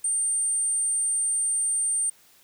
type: tone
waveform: sine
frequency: 8830 Hz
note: C#9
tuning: 8 cents flat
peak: -22 dBFS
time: 0.04-2.1 s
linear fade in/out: 5 ms
effects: white hiss -57 dBFS RMS until 2.43 s